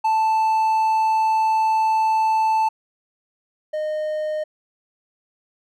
triangle tone pair in turn, 880 / 614.6 Hz, A5 / D#5, 0 / -21 cents, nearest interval tritone, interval 621 cents, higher first, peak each -14 / -20 dBFS, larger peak first, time 0.04-2.69 / 3.73-4.44 s, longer first, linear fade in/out 10 ms, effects none

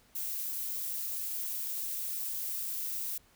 violet noise, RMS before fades -36 dBFS, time 0.15-3.18 s, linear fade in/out 5 ms, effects pink hiss -64 dBFS RMS until 3.35 s

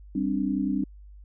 sine chord, G suspended fourth, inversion none, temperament equal with one note detuned, 196 / 263 / 293.7 Hz, G3 / C4 / D4, 0 / +9 / 0 cents, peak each -28 dBFS, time 0.15-0.84 s, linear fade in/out 5 ms, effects added 50 Hz sine -44 dBFS peak until 1.24 s

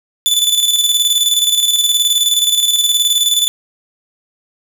sawtooth tone with tremolo, 3489 Hz, A7, 15 cents flat, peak -6 dBFS, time 0.26-3.48 s, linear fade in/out 0 ms, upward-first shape square, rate 19 Hz, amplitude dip 50%, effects none

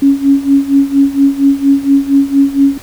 sine tone with tremolo, 277.2 Hz, C#4, in tune, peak -3 dBFS, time 0.02-2.78 s, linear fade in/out 5 ms, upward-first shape sine, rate 4.3 Hz, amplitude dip 85%, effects pink hiss -35 dBFS RMS until 2.82 s

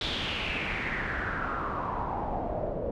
pink noise with low-pass filter sweep, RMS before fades -32 dBFS, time 0.01-2.91 s, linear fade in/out 2 ms, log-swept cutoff 3700 to 530 Hz, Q 4.7, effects none

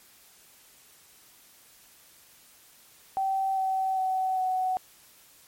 sine tone with pitch steps, 772 / 763.1 / 754.4 / 745.7 Hz, G5 / G5 / F#5 / F#5, -27 / -47 / +33 / +13 cents, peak -24 dBFS, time 3.17-4.77 s, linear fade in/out 0 ms, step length 400 ms, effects white hiss -56 dBFS RMS until 5.47 s + MP3 64 kbps

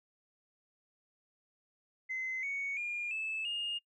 sine tone with pitch steps, 2054 / 2227 / 2415 / 2618 / 2838 Hz, C7 / C#7 / D7 / E7 / F7, -33 / +7 / +48 / -13 / +27 cents, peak -33 dBFS, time 2.09-3.79 s, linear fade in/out 20 ms, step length 340 ms, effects noise-tail reverb RT60 0.1 s tail -20 dB re dry + tanh soft clip ceiling -30 dBFS

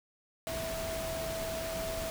sine tone in noise, 654 Hz, E5, 14 cents flat, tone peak -36 dBFS, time 0.47-2.1 s, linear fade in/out 0 ms, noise pink, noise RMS -39 dBFS, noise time 0.47-2.1 s, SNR 0 dB, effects none

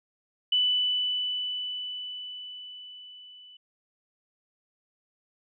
sine tone with level ramp, 2985 Hz, F#7, 15 cents sharp, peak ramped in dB -20 to -48 dBFS, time 0.52-3.57 s, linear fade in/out 5 ms, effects none

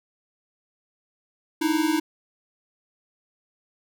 square tone pair together, 303.5 / 324.3 Hz, D#4 / E4, -43 / -28 cents, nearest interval minor second, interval 115 cents, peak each -24 dBFS, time 1.61-2 s, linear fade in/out 10 ms, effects none

